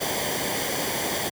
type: noise with comb filter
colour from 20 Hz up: pink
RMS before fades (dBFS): -27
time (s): 0-1.3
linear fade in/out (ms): 20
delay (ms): 0.75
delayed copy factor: -0.6
effects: high-pass 100 Hz 12 dB/octave